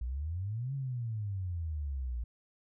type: exponential two-way sweep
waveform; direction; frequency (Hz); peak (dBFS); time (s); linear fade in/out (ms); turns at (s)
sine; up then down; 57.2 to 139.9 to 57.2; -33; 0.01-2.24; 5; 0.74
effects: none